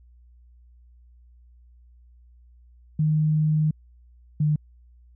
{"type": "tone pair in turn", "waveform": "sine", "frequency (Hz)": [154.1, 151.02], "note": ["D#3", "D3"], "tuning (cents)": [-16, 49], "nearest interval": "unison", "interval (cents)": 35, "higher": "first", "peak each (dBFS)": -18, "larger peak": "neither", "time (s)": [[2.99, 3.71], [4.4, 4.56]], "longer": "first", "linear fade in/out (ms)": 5, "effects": ["added 60 Hz sine -50 dBFS peak until 5.15 s"]}